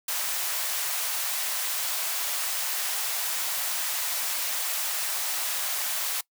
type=high-pass noise; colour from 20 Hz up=white; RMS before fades=-29 dBFS; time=0.08-6.21 s; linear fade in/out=5 ms; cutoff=600 Hz; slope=24 dB/octave; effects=noise-tail reverb RT60 0.1 s tail -22 dB re dry